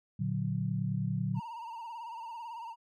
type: chord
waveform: sine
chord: Bb augmented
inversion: none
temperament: equal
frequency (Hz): 116.54 / 146.83 / 185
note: Bb2 / D3 / F#3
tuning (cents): 0 / 0 / 0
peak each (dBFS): -34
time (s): 0.19-1.4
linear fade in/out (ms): 10
type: tone with vibrato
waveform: triangle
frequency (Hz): 926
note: A#5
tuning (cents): -12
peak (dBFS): -38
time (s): 1.34-2.76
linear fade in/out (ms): 50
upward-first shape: sine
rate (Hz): 18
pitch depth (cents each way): 70
effects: none